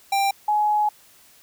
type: tone pair in turn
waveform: square / sine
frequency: 790 / 841.7 Hz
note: G5 / G#5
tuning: +13 / +23 cents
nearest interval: minor second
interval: 110 cents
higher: second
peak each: -19 / -17 dBFS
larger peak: second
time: 0.12-0.31 / 0.48-0.89 s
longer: second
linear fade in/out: 5 ms
effects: white hiss -53 dBFS RMS until 1.42 s